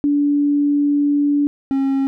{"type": "tone pair in turn", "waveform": ["sine", "triangle"], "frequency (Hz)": [288.8, 271.3], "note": ["D4", "C#4"], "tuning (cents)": [-29, -37], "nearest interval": "minor second", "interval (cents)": 108, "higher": "first", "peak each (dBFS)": -13, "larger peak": "neither", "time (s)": [[0.04, 1.47], [1.71, 2.07]], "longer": "first", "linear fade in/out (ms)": 0, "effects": []}